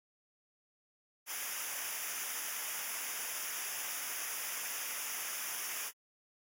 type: noise with comb filter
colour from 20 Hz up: white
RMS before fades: -39 dBFS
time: 1.26-5.92 s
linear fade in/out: 50 ms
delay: 0.24 ms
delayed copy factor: -0.9
effects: AAC 64 kbps